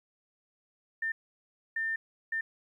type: tone bursts at uneven times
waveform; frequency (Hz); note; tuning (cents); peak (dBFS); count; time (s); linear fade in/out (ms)
sine; 1800; A6; +39; -29; 3; 1.02-1.12 / 1.76-1.96 / 2.32-2.41; 5
effects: 11-bit